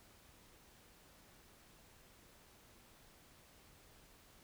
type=silence; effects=pink hiss -64 dBFS RMS until 4.43 s